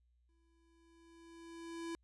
square tone with exponential growth, 333.8 Hz, E4, 22 cents sharp, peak -40 dBFS, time 0.29-1.95 s, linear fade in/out 0 ms, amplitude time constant 360 ms, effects added 60 Hz sine -70 dBFS peak until 2.03 s + resampled to 24000 Hz

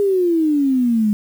sine exponential sweep, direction down, 411.4 to 205.3 Hz, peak -13 dBFS, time 0-1.13 s, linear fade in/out 0 ms, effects 7-bit

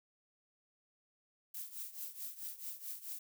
violet noise with tremolo, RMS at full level -42 dBFS, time 1.54-3.19 s, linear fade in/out 5 ms, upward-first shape triangle, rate 4.6 Hz, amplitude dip 85%, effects none

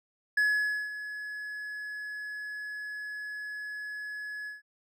triangle tone with ADSR envelope, 1695 Hz, G#6, 35 cents sharp, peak -20 dBFS, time 0.37-4.62 s, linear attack 6 ms, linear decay 520 ms, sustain -14 dB, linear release 150 ms, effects none

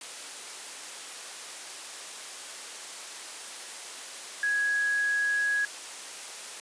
sine tone in noise, 1663 Hz, G#6, 2 cents sharp, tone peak -24 dBFS, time 4.43-5.65 s, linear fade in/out 2 ms, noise white, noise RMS -40 dBFS, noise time 0.01-6.6 s, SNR +13 dB, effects high-pass 400 Hz 12 dB/octave + resampled to 22050 Hz

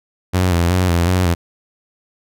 sawtooth tone with vibrato, 88.5 Hz, F2, 23 cents sharp, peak -9 dBFS, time 0.33-1.35 s, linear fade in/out 20 ms, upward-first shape square, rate 2.7 Hz, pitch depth 58 cents each way, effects none

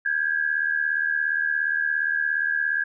sine tone pair together, 1596 / 1673.2 Hz, G6 / G#6, +31 / +12 cents, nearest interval minor second, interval 81 cents, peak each -24 dBFS, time 0.05-2.84 s, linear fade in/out 10 ms, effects none

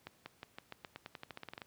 accelerating click train, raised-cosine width 0.3 ms, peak -28 dBFS, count 17, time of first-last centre 0.07-1.618 s, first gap 190 ms, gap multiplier 0.9, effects pink hiss -68 dBFS RMS until 1.66 s + high-pass 80 Hz 12 dB/octave

